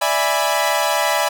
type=chord; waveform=sawtooth; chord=E dominant seventh; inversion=third; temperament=equal with one note detuned; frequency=587.3 / 659.3 / 827.3 / 987.8 Hz; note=D5 / E5 / G#5 / B5; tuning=0 / 0 / -7 / 0 cents; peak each=-18 dBFS; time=0.01-1.29 s; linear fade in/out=10 ms; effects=none